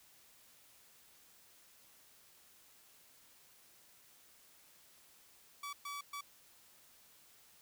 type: tone bursts at uneven times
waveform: sawtooth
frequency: 1145 Hz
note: D6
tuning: 44 cents flat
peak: -38 dBFS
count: 3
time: 5.63-5.73 / 5.85-6.01 / 6.13-6.21 s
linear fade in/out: 5 ms
effects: white hiss -64 dBFS RMS until 7.61 s